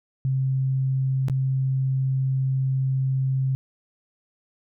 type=tone with dropouts; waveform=sine; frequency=132.7 Hz; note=C3; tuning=25 cents sharp; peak=-20 dBFS; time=0.25-3.55 s; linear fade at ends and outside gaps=0 ms; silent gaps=1.284-1.298 s; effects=none